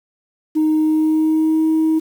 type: tone with pitch glide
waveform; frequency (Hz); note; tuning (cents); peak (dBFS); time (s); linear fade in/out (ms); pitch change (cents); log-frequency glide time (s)
sine; 310.7 to 317.4; D#4 to D#4; -2 to +35; -11; 0.55-2; 20; +37; 0.78-1.66
effects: tanh soft clip ceiling -10 dBFS + 7-bit